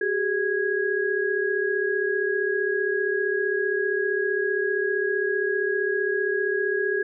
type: tone cluster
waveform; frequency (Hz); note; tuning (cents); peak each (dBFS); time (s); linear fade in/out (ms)
sine; 380.9 / 416.2 / 1654; G4 / G#4 / G#6; -50 / +4 / -8; -26; 0.01-7.03; 5
effects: none